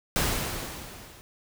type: noise with level ramp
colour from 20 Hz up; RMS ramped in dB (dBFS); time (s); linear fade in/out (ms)
pink; -24 to -50; 0.16-1.21; 0
effects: none